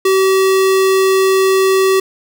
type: tone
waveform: square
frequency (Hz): 382.4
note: G4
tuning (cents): -43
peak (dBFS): -10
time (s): 0.05-2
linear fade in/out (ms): 5
effects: none